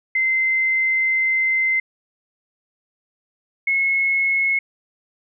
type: tone pair in turn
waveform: sine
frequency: 2072 / 2179 Hz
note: C7 / C#7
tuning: -17 / -30 cents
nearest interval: minor second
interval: 87 cents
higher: second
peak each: -16 dBFS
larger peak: neither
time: 0.15-1.8 / 3.67-4.59 s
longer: first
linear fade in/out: 5 ms
effects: none